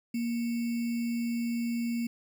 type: tone with sample-and-hold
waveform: sine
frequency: 234.6 Hz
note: A#3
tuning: 11 cents sharp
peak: -28 dBFS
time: 0.14-2.07 s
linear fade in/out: 5 ms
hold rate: 2450 Hz
effects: none